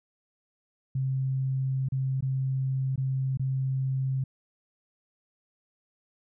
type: tone with dropouts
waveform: sine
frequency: 132.7 Hz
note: C3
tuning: 25 cents sharp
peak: -25 dBFS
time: 0.95-4.24 s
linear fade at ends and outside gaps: 5 ms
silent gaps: 1.887-1.921 / 2.208-2.224 / 2.959-2.977 / 3.373-3.395 s
effects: none